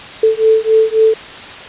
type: beating tone pair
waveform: sine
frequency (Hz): 439.4 / 443.1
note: A4 / A4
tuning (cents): -2 / +12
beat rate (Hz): 3.7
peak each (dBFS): -11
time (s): 0.23-1.14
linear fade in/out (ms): 5
effects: white hiss -30 dBFS RMS until 1.68 s + resampled to 8000 Hz